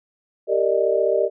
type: chord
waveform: sine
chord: Eb major seventh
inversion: first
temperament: equal with one note detuned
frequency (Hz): 392 / 460 / 587.3 / 622.3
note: G4 / Bb4 / D5 / Eb5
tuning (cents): 0 / -23 / 0 / 0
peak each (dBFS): -22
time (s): 0.47-1.3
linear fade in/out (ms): 50
effects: none